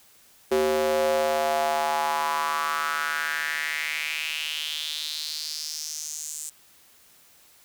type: tone with high-pass filter sweep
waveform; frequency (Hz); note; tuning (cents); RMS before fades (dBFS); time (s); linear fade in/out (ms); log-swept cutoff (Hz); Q
square; 76.6; D#2; -27; -27; 0.51-6.5; 10; 400 to 7800; 4.3
effects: white hiss -56 dBFS RMS until 7.64 s